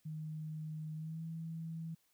sine tone with pitch glide, 155.56 to 163.11 Hz, D#3 to E3, 0 to -18 cents, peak -40 dBFS, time 0.05-1.95 s, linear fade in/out 10 ms, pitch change +82 cents, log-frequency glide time 0.95-1.23 s, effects white hiss -75 dBFS RMS until 2.13 s

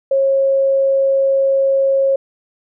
sine tone, 543 Hz, C#5, 36 cents flat, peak -11 dBFS, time 0.11-2.16 s, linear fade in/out 5 ms, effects none

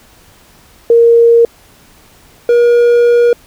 sine / triangle tone pair in turn, 466.2 / 476.8 Hz, A#4 / A#4, 0 / +39 cents, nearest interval unison, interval 39 cents, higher second, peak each -3 dBFS, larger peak neither, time 0.9-1.45 / 2.49-3.33 s, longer second, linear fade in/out 2 ms, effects pink hiss -44 dBFS RMS until 3.46 s

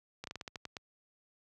slowing click train, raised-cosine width 0.2 ms, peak -24 dBFS, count 9, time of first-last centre 0.24-0.768 s, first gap 32 ms, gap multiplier 1.2, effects high-pass 60 Hz 12 dB/octave

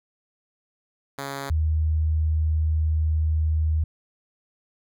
5% pulse / sine tone pair in turn, 138.59 / 78.32 Hz, C#3 / D#2, 0 / +12 cents, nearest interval minor seventh, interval 988 cents, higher first, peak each -19 dBFS, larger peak neither, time 1.18-1.5 / 1.5-3.84 s, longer second, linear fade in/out 5 ms, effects none

